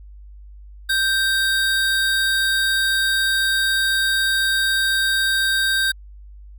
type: tone pair together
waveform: square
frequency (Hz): 1568 / 3742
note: G6 / A#7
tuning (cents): 0 / +6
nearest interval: octave + minor third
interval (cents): 1506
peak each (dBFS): -19 / -23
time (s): 0.89-5.92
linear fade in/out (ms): 10
effects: added 50 Hz sine -38 dBFS peak until 6.58 s